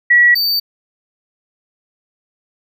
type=tone pair in turn; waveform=sine / square; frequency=1931 / 4593 Hz; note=B6 / D8; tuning=-39 / -39 cents; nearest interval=octave + minor third; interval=1500 cents; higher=second; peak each=-6 / -14 dBFS; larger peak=first; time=0.1-0.35 / 0.35-0.6 s; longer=neither; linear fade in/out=10 ms; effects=none